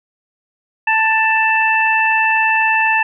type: harmonic tone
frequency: 884 Hz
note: A5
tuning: 8 cents sharp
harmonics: 1 / 2 / 3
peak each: -16 / -16 / -16 dBFS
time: 0.87-3.03 s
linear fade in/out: 5 ms
effects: none